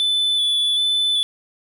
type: tone with vibrato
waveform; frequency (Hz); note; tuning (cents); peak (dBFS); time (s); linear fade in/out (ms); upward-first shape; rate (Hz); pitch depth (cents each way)
triangle; 3479; A7; -20; -15; 0-1.23; 0; square; 1.3; 14
effects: none